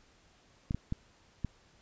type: clicks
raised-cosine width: 5 ms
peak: -20 dBFS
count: 4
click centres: 0.709 / 0.746 / 0.924 / 1.447 s
effects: pink hiss -64 dBFS RMS until 1.81 s + resampled to 16000 Hz